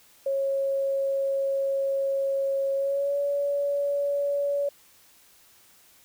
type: tone with pitch glide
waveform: sine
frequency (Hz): 547 to 568.3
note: C#5 to C#5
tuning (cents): -23 to +43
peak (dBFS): -23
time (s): 0.26-4.69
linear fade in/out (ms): 5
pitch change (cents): +66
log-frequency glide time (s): 2.75-3.18
effects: white hiss -57 dBFS RMS until 6.04 s